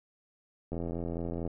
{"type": "click train", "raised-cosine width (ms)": 2, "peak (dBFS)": -23, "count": 65, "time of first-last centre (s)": [0.72, 1.477], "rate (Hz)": 84.6, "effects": []}